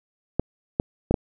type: clicks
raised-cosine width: 2 ms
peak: -7 dBFS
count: 4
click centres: 0.396 / 0.799 / 1.11 / 1.142 s
effects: none